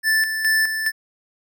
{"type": "tone with tremolo", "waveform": "square", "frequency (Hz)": 1760, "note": "A6", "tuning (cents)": 0, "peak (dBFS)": -16, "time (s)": [0.03, 0.92], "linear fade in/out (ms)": 50, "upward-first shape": "square", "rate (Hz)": 2.4, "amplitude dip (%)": 55, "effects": []}